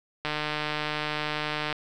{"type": "click train", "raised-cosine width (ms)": 0.3, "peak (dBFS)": -13, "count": 224, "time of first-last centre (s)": [0.25, 1.727], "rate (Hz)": 151, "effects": []}